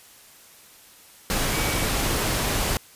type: tone in noise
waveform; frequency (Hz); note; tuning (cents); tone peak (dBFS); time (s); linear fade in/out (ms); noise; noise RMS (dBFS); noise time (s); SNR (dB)
sine; 2272; C#7; +42; -33; 1.53-1.85; 0; pink; -24; 1.3-2.77; -12
effects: white hiss -50 dBFS RMS until 2.95 s + resampled to 32000 Hz